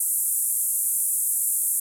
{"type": "band-pass noise", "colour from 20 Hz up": "pink", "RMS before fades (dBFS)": -24, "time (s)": [0, 1.8], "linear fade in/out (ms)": 5, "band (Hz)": [8400, 13000], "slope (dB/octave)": 48, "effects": []}